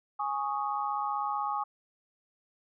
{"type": "chord", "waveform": "sine", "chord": "Ab suspended fourth", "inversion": "none", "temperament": "equal", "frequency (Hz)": [830.6, 1108.7, 1244.5], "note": ["Ab5", "Db6", "Eb6"], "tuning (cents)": [0, 0, 0], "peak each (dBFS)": [-32, -34, -35], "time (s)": [0.19, 1.64], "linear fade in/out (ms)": 10, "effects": []}